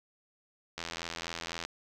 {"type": "click train", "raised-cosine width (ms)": 0.2, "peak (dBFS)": -19, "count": 74, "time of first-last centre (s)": [0.78, 1.65], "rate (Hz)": 83.9, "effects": []}